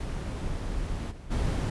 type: noise with level steps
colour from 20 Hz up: brown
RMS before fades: -32 / -43 / -27 dBFS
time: 0-1.7 s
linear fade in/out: 5 ms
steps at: 1.1 / 1.3 s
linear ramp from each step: 20 ms
effects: resampled to 24000 Hz